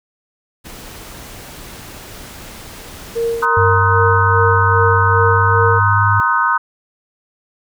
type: noise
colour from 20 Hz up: pink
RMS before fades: -34 dBFS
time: 0.64-3.46 s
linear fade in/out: 20 ms
type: tone with tremolo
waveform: sine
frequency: 463.2 Hz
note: A#4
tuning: 11 cents flat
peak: -14 dBFS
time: 3.15-5.8 s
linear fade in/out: 20 ms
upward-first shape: sine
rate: 2.5 Hz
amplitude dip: 65%
type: chord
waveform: sine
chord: C half-diminished seventh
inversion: third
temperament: just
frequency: 941.9 / 1046.5 / 1255.8 / 1507 Hz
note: Bb5 / C6 / Eb6 / Gb6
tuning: +18 / 0 / +16 / +31 cents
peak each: -18 / -19 / -16 / -17 dBFS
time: 3.42-6.58 s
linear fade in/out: 10 ms
type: tone with pitch glide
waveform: sine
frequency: 97.4 to 101.95 Hz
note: G2 to G#2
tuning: -11 to -32 cents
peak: -14 dBFS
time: 3.57-6.2 s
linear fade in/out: 0 ms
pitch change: +79 cents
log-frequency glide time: 5.18-6.04 s
effects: none